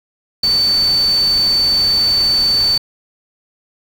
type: tone in noise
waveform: sine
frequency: 4530 Hz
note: C#8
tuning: 37 cents sharp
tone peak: -11 dBFS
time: 0.43-2.78 s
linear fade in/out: 5 ms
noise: pink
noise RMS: -28 dBFS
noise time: 0.43-2.78 s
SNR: +14 dB
effects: none